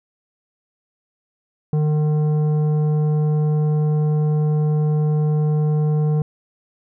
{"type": "tone with tanh clipping", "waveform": "sine", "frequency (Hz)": 151.7, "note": "D#3", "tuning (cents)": -44, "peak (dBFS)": -17, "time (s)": [1.73, 6.22], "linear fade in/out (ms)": 2, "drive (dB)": 10, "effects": []}